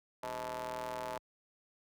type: ring-modulated tone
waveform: sawtooth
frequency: 119 Hz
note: A#2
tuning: 36 cents sharp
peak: -31 dBFS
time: 0.23-1.18 s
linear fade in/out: 5 ms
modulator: 753 Hz
effects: high-pass 60 Hz 12 dB/octave